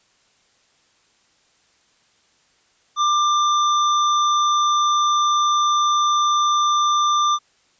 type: tone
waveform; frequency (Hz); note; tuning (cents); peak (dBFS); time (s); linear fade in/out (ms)
square; 1189; D6; +21; -16; 2.96-7.39; 50
effects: white hiss -60 dBFS RMS until 7.79 s + resampled to 16000 Hz